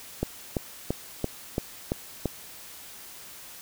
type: click train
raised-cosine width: 2 ms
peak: -12 dBFS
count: 7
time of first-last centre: 0.23-2.257 s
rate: 2.96 Hz
effects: white hiss -45 dBFS RMS until 3.61 s